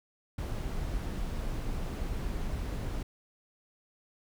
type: noise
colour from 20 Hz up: brown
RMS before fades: -34 dBFS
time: 0.38-3.03 s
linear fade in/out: 5 ms
effects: none